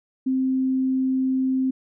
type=tone; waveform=sine; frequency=261.6 Hz; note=C4; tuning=in tune; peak=-19 dBFS; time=0.26-1.71 s; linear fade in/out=10 ms; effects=none